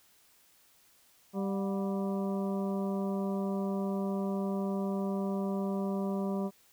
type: harmonic tone with a mistuned harmonic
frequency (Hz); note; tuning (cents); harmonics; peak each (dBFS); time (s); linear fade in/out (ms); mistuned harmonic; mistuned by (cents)
196; G3; 0; 1 / 2 / 3 / 4 / 5 / 6; -31 / -37 / -40 / -45 / -45 / -49; 1.33-6.51; 50; 4; -120
effects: white hiss -64 dBFS RMS until 6.72 s